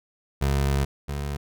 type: tone pair in turn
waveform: 25% pulse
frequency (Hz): 69.3 / 71.37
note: C#2 / D2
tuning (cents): 0 / -49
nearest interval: minor second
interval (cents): 51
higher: second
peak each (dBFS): -17 / -24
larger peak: first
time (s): 0.41-0.85 / 1.08-1.37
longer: first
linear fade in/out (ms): 10
effects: none